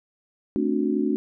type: chord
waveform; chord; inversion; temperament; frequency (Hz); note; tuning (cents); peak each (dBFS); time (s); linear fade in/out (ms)
sine; D dominant seventh; second; just; 220.2 / 264.3 / 293.7 / 367.1; A3 / C4 / D4 / F#4; +2 / +18 / 0 / -14; -26 / -27 / -25 / -27; 0.56-1.16; 0
effects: none